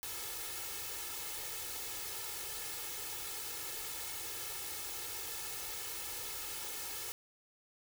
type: noise with comb filter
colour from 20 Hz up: white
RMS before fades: -42 dBFS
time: 0.03-7.12 s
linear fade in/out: 0 ms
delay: 2.3 ms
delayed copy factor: +1
effects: none